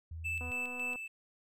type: tone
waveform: sine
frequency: 81.4 Hz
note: E2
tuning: 21 cents flat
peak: -40 dBFS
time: 0.11-0.51 s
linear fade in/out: 5 ms
type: tone with tremolo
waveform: triangle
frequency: 2637 Hz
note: E7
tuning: in tune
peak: -32 dBFS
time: 0.24-1.08 s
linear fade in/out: 20 ms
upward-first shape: square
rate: 3.6 Hz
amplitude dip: 50%
type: click train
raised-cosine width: 1 ms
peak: -35 dBFS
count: 137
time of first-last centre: 0.41-0.958 s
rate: 248 Hz
effects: none